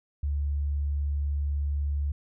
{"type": "tone", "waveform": "sine", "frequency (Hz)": 71.9, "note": "D2", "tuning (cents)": -36, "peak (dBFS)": -25, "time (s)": [0.23, 2.12], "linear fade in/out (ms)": 5, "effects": []}